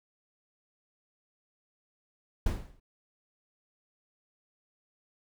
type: noise with exponential decay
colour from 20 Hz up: brown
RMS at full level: -24 dBFS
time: 2.46-2.8 s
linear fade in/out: 5 ms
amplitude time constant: 72 ms
effects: none